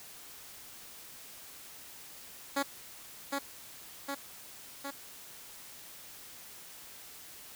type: tone with echo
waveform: 10% pulse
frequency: 279 Hz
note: C#4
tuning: 11 cents sharp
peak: -20 dBFS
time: 2.56-2.63 s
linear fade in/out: 10 ms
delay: 760 ms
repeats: 3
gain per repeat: -3 dB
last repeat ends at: 4.91 s
effects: white hiss -50 dBFS RMS until 7.55 s